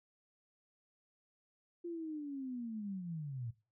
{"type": "linear sweep", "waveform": "sine", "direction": "down", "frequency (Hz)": [349.2, 110.7], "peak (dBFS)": -39, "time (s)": [1.84, 3.51], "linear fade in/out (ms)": 10, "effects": ["noise-tail reverb RT60 0.3 s tail -17 dB re dry"]}